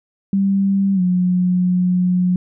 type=tone with pitch glide; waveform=sine; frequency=196 to 180.77 Hz; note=G3 to F#3; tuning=0 to -40 cents; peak=-13 dBFS; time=0.33-2.36 s; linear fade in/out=2 ms; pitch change=-140 cents; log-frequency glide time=0.94-1.01 s; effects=none